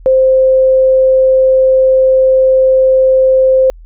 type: tone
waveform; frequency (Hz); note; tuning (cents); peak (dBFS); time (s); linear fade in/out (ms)
sine; 523.3; C5; 0; -5; 0.06-3.7; 0
effects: added 41 Hz sine -32 dBFS peak until 3.85 s